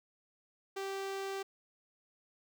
sawtooth tone with notch filter, 390 Hz, G4, 9 cents flat, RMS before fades -39 dBFS, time 0.76-1.43 s, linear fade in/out 10 ms, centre 11000 Hz, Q 1.4, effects none

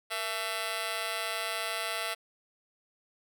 10% pulse tone with amplitude modulation, 668 Hz, E5, 23 cents sharp, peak -19 dBFS, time 0.1-2.15 s, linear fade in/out 20 ms, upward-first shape sine, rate 197 Hz, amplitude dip 95%, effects none

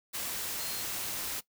sine tone in noise, 4210 Hz, C8, 10 cents sharp, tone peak -42 dBFS, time 0.58-0.83 s, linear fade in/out 20 ms, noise white, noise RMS -36 dBFS, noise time 0.13-1.41 s, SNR -9 dB, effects noise-tail reverb RT60 0.1 s tail -18 dB re dry

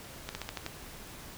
slowing click train, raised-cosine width 0.2 ms, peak -18 dBFS, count 6, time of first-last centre 0.29-0.664 s, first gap 60 ms, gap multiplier 1.11, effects pink hiss -47 dBFS RMS until 1.37 s

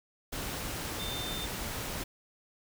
sine tone in noise, 3591 Hz, A7, 35 cents sharp, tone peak -38 dBFS, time 0.99-1.46 s, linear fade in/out 10 ms, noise pink, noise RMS -37 dBFS, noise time 0.32-2.04 s, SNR -4 dB, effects none

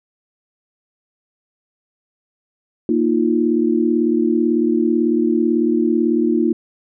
sine chord, Bb suspended fourth, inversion none, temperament equal, 233.1 / 311.1 / 349.2 Hz, Bb3 / Eb4 / F4, 0 / 0 / 0 cents, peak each -18 dBFS, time 2.89-6.53 s, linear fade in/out 2 ms, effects none

